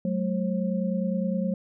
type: tone cluster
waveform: sine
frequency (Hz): 186.2 / 216 / 535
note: F#3 / A3 / C5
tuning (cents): +11 / -32 / +38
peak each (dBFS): -26 / -29 / -32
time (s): 0.05-1.54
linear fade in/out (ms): 2
effects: none